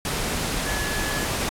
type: tone in noise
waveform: sine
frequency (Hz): 1705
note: G#6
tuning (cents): +45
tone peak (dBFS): -30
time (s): 0.66-1.25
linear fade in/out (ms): 2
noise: pink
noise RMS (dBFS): -26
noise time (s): 0.05-1.49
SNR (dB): -7
effects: low-pass 12000 Hz 12 dB/octave + AAC 64 kbps